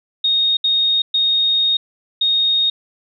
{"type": "tone bursts at uneven times", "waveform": "sine", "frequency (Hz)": 3718, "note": "A#7", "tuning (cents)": -5, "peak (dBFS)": -13, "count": 4, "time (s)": [[0.24, 0.57], [0.64, 1.02], [1.14, 1.77], [2.21, 2.7]], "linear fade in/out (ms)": 5, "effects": []}